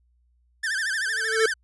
45% pulse tone with vibrato, 1660 Hz, G#6, 1 cent flat, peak -24 dBFS, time 0.63-1.54 s, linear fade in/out 10 ms, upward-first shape sine, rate 13 Hz, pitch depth 160 cents each way
square tone with exponential growth, 444.1 Hz, A4, 16 cents sharp, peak -16 dBFS, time 1.06-1.46 s, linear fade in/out 5 ms, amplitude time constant 85 ms
effects added 60 Hz sine -61 dBFS peak until 1.63 s + resampled to 24000 Hz

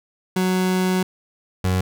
30% pulse tone pair in turn, 185 / 92.5 Hz, F#3 / F#2, 0 / 0 cents, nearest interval octave, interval 1200 cents, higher first, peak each -15 dBFS, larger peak neither, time 0.36-1.03 / 1.64-1.81 s, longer first, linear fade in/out 5 ms, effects none

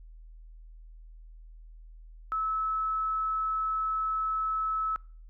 sine tone, 1300 Hz, E6, 24 cents flat, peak -27 dBFS, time 2.32-4.96 s, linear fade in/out 0 ms, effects noise-tail reverb RT60 0.5 s tail -26 dB re dry + added 40 Hz sine -46 dBFS peak until 5.29 s

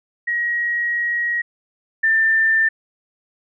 sine tone pair in turn, 1897 / 1787.1 Hz, A#6 / A6, +30 / +26 cents, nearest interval minor second, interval 104 cents, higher first, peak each -18 / -13 dBFS, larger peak second, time 0.27-1.42 / 2.03-2.69 s, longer first, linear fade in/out 10 ms, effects none

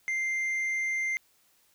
sine tone with tanh clipping, 2093 Hz, C7, in tune, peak -28 dBFS, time 0.08-1.17 s, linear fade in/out 0 ms, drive 4 dB, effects white hiss -66 dBFS RMS until 1.74 s

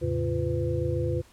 sine tone cluster, 81.4 / 107.3 / 135.6 / 346.1 / 502 Hz, E2 / A2 / C#3 / F4 / B4, -21 / -43 / -38 / -16 / +28 cents, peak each -31 dBFS, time 0.01-1.22 s, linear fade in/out 20 ms, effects pink hiss -57 dBFS RMS until 1.32 s + low-pass 12000 Hz 12 dB/octave

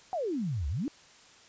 sine exponential two-way sweep, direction down then up, 780 to 65.41 to 326.7 Hz, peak -29 dBFS, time 0.13-0.88 s, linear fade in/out 0 ms, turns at 0.68 s, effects white hiss -56 dBFS RMS until 1.48 s + resampled to 16000 Hz

